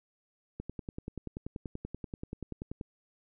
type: click train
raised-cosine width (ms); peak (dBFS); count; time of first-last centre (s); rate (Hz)
3; -25; 24; 0.6-2.812; 10.4
effects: none